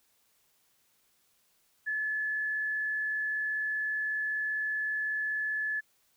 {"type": "tone with frequency modulation", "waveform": "sine", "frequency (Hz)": 1722, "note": "A6", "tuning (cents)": -38, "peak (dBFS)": -29, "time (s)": [1.86, 5.81], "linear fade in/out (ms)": 20, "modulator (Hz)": 54.9, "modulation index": 0.31, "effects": ["white hiss -70 dBFS RMS until 6.16 s"]}